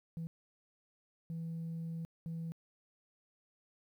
sine tone bursts at uneven times, 164.81 Hz, E3, in tune, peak -36 dBFS, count 3, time 0.17-0.27 / 1.3-2.05 / 2.26-2.52 s, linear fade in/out 0 ms, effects tanh soft clip ceiling -36 dBFS + 12-bit

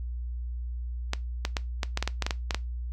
clicks, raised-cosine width 0.2 ms, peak -10 dBFS, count 12, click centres 1.134 / 1.451 / 1.568 / 1.832 / 1.974 / 2.026 / 2.076 / 2.223 / 2.265 / 2.308 / 2.508 / 2.546 s, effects noise-tail reverb RT60 0.2 s tail -19 dB re dry + added 60 Hz sine -31 dBFS peak until 2.92 s

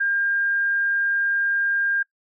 sine tone, 1605 Hz, G6, 40 cents sharp, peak -19 dBFS, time 0-2.03 s, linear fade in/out 10 ms, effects noise-tail reverb RT60 0.1 s tail -22 dB re dry

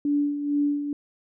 sine tone with tremolo, 289.5 Hz, D4, 25 cents flat, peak -19 dBFS, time 0.05-0.93 s, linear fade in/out 2 ms, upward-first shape sine, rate 2.2 Hz, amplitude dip 60%, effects none

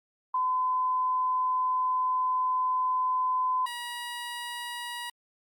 sine / 15% pulse tone pair in turn, 1017 / 959.9 Hz, C6 / B5, -50 / -50 cents, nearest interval minor second, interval 100 cents, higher first, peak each -24 / -28 dBFS, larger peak first, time 0.34-3.66 / 3.66-5.1 s, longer first, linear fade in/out 5 ms, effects Opus 48 kbps

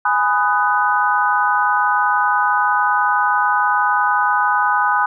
sine chord, G# minor seventh, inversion none, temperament just, 830.6 / 996.7 / 1245.9 / 1495.1 Hz, G#5 / B5 / D#6 / F#6, 0 / +16 / +2 / +18 cents, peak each -19 dBFS, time 0.05-5.06 s, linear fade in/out 5 ms, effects none

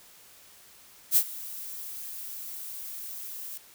violet noise with ADSR envelope, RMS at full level -19 dBFS, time 1.11-3.58 s, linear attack 56 ms, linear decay 66 ms, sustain -20 dB, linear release 9 ms, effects white hiss -54 dBFS RMS until 3.74 s

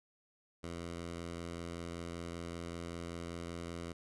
10% pulse tone, 85.2 Hz, F2, 42 cents flat, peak -33 dBFS, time 0.63-3.93 s, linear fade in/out 10 ms, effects resampled to 24000 Hz

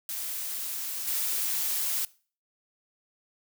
blue noise with level steps, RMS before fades -34 / -29 dBFS, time 0.09-2.05 s, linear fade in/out 2 ms, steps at 1.07 s, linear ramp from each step 10 ms, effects noise-tail reverb RT60 0.4 s tail -21 dB re dry

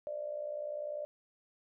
sine tone with amplitude modulation, 594 Hz, D5, 20 cents sharp, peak -33 dBFS, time 0.07-1.05 s, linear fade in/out 0 ms, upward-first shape sine, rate 60.1 Hz, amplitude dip 70%, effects none

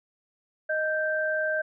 sine tone pair together, 621.9 / 1567 Hz, D#5 / G6, -1 / -1 cents, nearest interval octave + major third, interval 1600 cents, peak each -27 dBFS, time 0.69-1.62 s, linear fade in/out 10 ms, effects none

